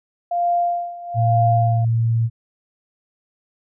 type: tone with tremolo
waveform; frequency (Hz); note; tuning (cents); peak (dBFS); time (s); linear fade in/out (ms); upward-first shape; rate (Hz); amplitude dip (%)
sine; 697; F5; -4; -15; 0.31-1.85; 5; sine; 1.1; 85
type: tone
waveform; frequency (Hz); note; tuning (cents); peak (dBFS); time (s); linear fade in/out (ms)
sine; 114.8; A#2; -26; -15; 1.14-2.3; 50
effects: none